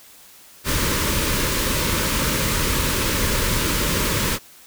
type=band-stop noise; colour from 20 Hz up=pink; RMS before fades=-21 dBFS; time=0.64-4.39 s; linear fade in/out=50 ms; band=610 to 890 Hz; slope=96 dB/octave; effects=white hiss -47 dBFS RMS until 4.66 s